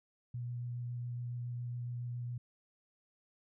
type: tone with vibrato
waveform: sine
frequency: 121.3 Hz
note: B2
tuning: 31 cents flat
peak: -37 dBFS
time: 0.34-2.38 s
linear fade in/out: 5 ms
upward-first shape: square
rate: 7.2 Hz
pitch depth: 8 cents each way
effects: none